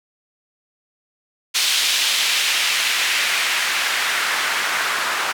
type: noise with band-pass filter sweep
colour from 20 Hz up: white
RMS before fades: -20 dBFS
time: 1.54-5.33 s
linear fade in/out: 20 ms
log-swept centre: 3500 to 1300 Hz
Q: 1.3
effects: none